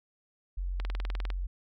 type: tone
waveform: sine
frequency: 45.39 Hz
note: F#1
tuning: 32 cents flat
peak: -30 dBFS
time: 0.57-1.47 s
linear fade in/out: 10 ms
type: click train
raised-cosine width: 0.3 ms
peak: -22 dBFS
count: 11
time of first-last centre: 0.8-1.303 s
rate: 19.9 Hz
effects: none